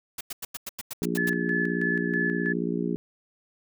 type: noise bursts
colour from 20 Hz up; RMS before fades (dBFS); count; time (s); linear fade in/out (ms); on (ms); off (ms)
white; -34; 10; 0.18-1.297; 5; 28; 93
type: harmonic tone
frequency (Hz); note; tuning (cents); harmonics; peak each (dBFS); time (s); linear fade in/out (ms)
58.7; A#1; +13; 3 / 4 / 5 / 6 / 7; -30 / -31 / -32 / -33 / -33; 1.02-2.96; 0
type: tone with tremolo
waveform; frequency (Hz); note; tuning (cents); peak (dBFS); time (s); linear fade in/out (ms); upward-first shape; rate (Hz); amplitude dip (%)
sine; 1724; A6; -36; -25; 1.17-2.53; 10; square; 3.1; 55
effects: none